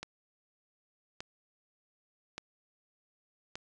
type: click train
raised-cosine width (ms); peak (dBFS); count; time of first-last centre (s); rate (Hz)
0.2; -22; 4; 0.03-3.555; 0.851
effects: resampled to 22050 Hz